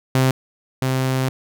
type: tone pair in turn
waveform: sawtooth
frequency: 130.81 / 130.81 Hz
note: C3 / C3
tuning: 0 / 0 cents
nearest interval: unison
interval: 0 cents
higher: neither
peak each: -10 / -14 dBFS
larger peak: first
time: 0.15-0.31 / 0.82-1.29 s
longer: second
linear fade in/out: 2 ms
effects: none